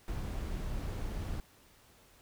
brown noise, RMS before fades -37 dBFS, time 0.08-1.4 s, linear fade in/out 0 ms, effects pink hiss -62 dBFS RMS until 2.21 s

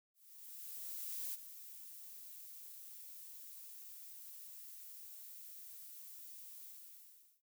violet noise with ADSR envelope, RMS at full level -42 dBFS, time 0.14-7.42 s, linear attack 1200 ms, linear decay 19 ms, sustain -11 dB, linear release 780 ms, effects noise-tail reverb RT60 0.1 s tail -21 dB re dry

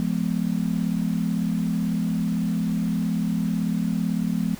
sine tone cluster, 173.1 / 211 / 249.1 Hz, F3 / G#3 / B3, -15 / +28 / +15 cents, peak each -25 / -25 / -28 dBFS, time 0-4.55 s, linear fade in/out 0 ms, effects pink hiss -43 dBFS RMS until 4.59 s

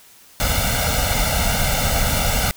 pink noise with comb filter, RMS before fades -19 dBFS, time 0.4-2.51 s, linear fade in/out 0 ms, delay 1.4 ms, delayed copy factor +0.95, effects white hiss -48 dBFS RMS until 2.56 s

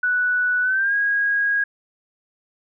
sine tone with pitch glide, 1480 to 1642.2 Hz, F#6 to G#6, 0 to -20 cents, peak -17 dBFS, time 0.03-1.64 s, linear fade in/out 5 ms, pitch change +180 cents, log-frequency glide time 0.62-0.95 s, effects none

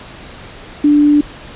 sine tone, 293.7 Hz, D4, in tune, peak -6 dBFS, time 0.84-1.21 s, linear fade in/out 5 ms, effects pink hiss -34 dBFS RMS until 1.55 s + resampled to 8000 Hz

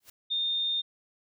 white noise with exponential growth, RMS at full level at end -44 dBFS, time 0-0.1 s, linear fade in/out 5 ms, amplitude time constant 21 ms
sine tone, 3642 Hz, A#7, 41 cents flat, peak -26 dBFS, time 0.3-0.82 s, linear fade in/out 20 ms
effects none

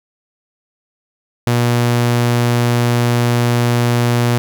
sawtooth tone, 120 Hz, B2, 49 cents flat, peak -8 dBFS, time 1.47-4.38 s, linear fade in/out 0 ms, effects 8-bit

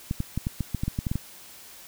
clicks, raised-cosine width 5 ms, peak -14 dBFS, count 12, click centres 0.111 / 0.204 / 0.376 / 0.469 / 0.607 / 0.747 / 0.835 / 0.88 / 0.989 / 1.068 / 1.115 / 1.156 s, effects white hiss -47 dBFS RMS until 1.87 s

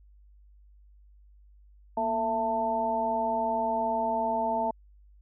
harmonic tone with a mistuned harmonic, 222.7 Hz, A3, 21 cents sharp, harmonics 1 / 2 / 3 / 4, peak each -35 / -38 / -29 / -28 dBFS, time 1.97-4.71 s, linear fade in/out 5 ms, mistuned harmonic 1, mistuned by +100 cents, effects added 50 Hz sine -53 dBFS peak until 5.21 s

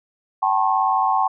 sine tone cluster, 768 / 866 / 984 / 1081 Hz, G5 / A5 / B5 / C#6, -36 / -28 / -7 / -44 cents, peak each -20 / -21 / -27 / -21 dBFS, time 0.42-1.28 s, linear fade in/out 10 ms, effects none

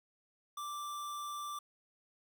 square tone, 1174.7 Hz, D6, in tune, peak -40 dBFS, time 0.57-1.59 s, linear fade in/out 5 ms, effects 11-bit

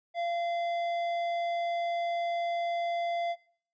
sine tone with hard clipping, 687 Hz, F5, 29 cents flat, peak -31 dBFS, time 0.14-3.36 s, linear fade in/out 50 ms, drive 10 dB, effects noise-tail reverb RT60 0.5 s tail -18 dB re dry + resampled to 16000 Hz

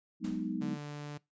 sine chord, G# minor seventh, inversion third, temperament equal, 185 / 207.7 / 246.9 / 311.1 Hz, F#3 / G#3 / B3 / D#4, 0 / 0 / 0 / 0 cents, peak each -38 dBFS, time 0.2-0.78 s, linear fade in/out 50 ms
pink noise with exponential decay, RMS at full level -46 dBFS, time 0.24-0.62 s, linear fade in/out 5 ms, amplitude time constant 81 ms
sawtooth tone, 146.83 Hz, D3, in tune, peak -36 dBFS, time 0.61-1.18 s, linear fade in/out 10 ms
effects noise-tail reverb RT60 0.2 s tail -22 dB re dry + resampled to 16000 Hz

